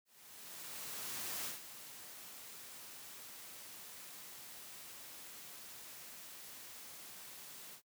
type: noise with ADSR envelope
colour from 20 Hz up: white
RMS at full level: -41 dBFS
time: 0.05-7.82 s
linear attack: 1400 ms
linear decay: 140 ms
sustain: -11 dB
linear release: 87 ms
effects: noise-tail reverb RT60 0.1 s tail -22 dB re dry + high-pass 100 Hz 12 dB/octave